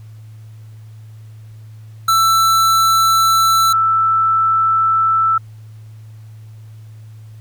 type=tone pair in turn; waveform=square / sine; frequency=1330 / 1323.6 Hz; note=E6 / E6; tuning=+15 / +7 cents; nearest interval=unison; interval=8 cents; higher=first; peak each=-11 dBFS; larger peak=neither; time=2.08-3.73 / 3.73-5.38 s; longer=neither; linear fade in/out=5 ms; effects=added 109 Hz sine -34 dBFS peak until 7.4 s + pink hiss -55 dBFS RMS until 7.4 s